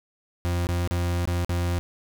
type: tone with dropouts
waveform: 40% pulse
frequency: 87.31 Hz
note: F2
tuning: in tune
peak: -22 dBFS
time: 0.45-1.79 s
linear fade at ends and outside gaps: 0 ms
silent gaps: 0.669-0.689 / 0.875-0.91 / 1.254-1.275 / 1.447-1.494 s
effects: 10-bit